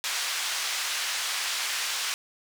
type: band-pass noise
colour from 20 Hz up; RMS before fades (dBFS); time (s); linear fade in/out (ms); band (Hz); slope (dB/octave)
white; -30; 0.04-2.14; 0; 1100 to 5800; 12
effects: none